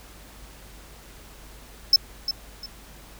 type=tone with echo; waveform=triangle; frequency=5274 Hz; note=E8; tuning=in tune; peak=-10 dBFS; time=1.93-1.96 s; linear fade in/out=2 ms; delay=350 ms; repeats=2; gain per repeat=-11 dB; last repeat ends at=2.66 s; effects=added 50 Hz sine -47 dBFS peak until 3.19 s + pink hiss -48 dBFS RMS until 3.19 s